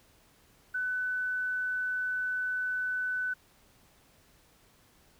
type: tone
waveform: sine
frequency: 1500 Hz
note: F#6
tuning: 23 cents sharp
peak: -29 dBFS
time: 0.74-3.34 s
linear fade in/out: 10 ms
effects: pink hiss -63 dBFS RMS until 5.19 s